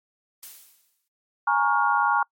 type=noise with exponential decay; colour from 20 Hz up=blue; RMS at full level=-38 dBFS; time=0.43-1.08 s; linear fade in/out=0 ms; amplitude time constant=140 ms
type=chord; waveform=sine; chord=Bb minor seventh; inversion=third; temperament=equal with one note detuned; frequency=830.6 / 932.3 / 1108.7 / 1413.1 Hz; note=Ab5 / Bb5 / Db6 / F6; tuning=0 / 0 / 0 / +20 cents; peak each=-24 / -24 / -24 / -24 dBFS; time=1.47-2.23 s; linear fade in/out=5 ms
effects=noise-tail reverb RT60 0.1 s tail -26 dB re dry + MP3 64 kbps